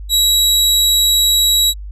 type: tone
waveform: sawtooth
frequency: 3876 Hz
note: B7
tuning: 33 cents flat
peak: -7 dBFS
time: 0.09-1.74 s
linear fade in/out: 50 ms
effects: added 50 Hz sine -26 dBFS peak until 1.91 s + resampled to 32000 Hz